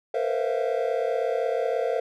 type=tone cluster; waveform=triangle; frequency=459.2 / 495.4 / 525 / 655 / 701 Hz; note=A#4 / B4 / C5 / E5 / F5; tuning=-26 / +5 / +6 / -11 / +6 cents; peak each=-26 / -29 / -27 / -28 / -30 dBFS; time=0.14-2 s; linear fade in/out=5 ms; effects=none

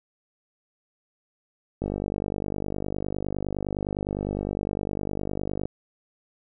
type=click train; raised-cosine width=2 ms; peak=-15 dBFS; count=192; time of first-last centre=1.82-5.655 s; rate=49.8 Hz; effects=none

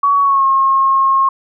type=tone with pitch glide; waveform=sine; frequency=1126 to 1078.9 Hz; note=C#6 to C#6; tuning=+27 to -47 cents; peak=-9 dBFS; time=0.03-1.29 s; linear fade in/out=5 ms; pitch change=-74 cents; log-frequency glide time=0.21-0.45 s; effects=none

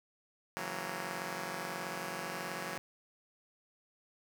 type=chord; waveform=5% pulse; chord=F# dominant seventh; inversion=second; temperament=just; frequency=138.75 / 166.5 / 185 / 231.2 Hz; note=C#3 / E3 / F#3 / A#3; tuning=+2 / +18 / 0 / -14 cents; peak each=-37 / -32 / -31 / -34 dBFS; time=0.57-2.78 s; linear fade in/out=0 ms; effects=none

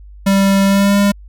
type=tone with pitch glide; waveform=square; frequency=196 to 201.4 Hz; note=G3 to G3; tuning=0 to +47 cents; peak=-10 dBFS; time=0.26-1.12 s; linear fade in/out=10 ms; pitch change=+47 cents; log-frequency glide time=0.65-0.98 s; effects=added 50 Hz sine -34 dBFS peak until 1.28 s

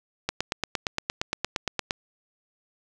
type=click train; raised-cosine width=0.2 ms; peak=-8 dBFS; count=15; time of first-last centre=0.29-1.908 s; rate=8.65 Hz; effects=none

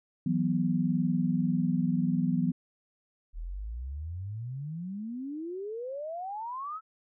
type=chord; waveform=sine; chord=E suspended second; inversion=none; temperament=equal; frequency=164.81 / 185 / 246.9 Hz; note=E3 / F#3 / B3; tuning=0 / 0 / 0 cents; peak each=-29 dBFS; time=0.26-2.52 s; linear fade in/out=5 ms
type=exponential sweep; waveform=sine; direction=up; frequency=38.15 to 1330 Hz; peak=-34 dBFS; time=3.33-6.81 s; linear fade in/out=50 ms
effects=none

